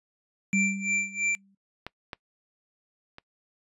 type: tone with exponential decay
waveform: sine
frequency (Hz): 196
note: G3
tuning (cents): 0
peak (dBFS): -22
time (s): 0.53-1.55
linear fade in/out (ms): 5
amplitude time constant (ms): 220
type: tone with tremolo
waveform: square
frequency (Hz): 2352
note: D7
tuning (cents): +2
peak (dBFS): -24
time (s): 0.53-1.35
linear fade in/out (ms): 0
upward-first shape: sine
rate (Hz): 3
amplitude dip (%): 90
type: clicks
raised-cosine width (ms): 0.3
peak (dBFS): -19 / -19 / -27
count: 3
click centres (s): 1.866 / 2.132 / 3.184
effects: noise-tail reverb RT60 0.1 s tail -24 dB re dry + resampled to 24000 Hz